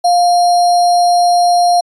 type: tone with sample-and-hold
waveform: sine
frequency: 704 Hz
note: F5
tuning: 14 cents sharp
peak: -7 dBFS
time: 0.04-1.81 s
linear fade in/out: 10 ms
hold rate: 4900 Hz
effects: resampled to 22050 Hz